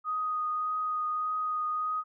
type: tone with vibrato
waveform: sine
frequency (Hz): 1244.5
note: D#6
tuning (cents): 0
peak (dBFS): -28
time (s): 0.04-2.04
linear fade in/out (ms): 50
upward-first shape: triangle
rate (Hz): 1.7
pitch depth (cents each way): 13
effects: none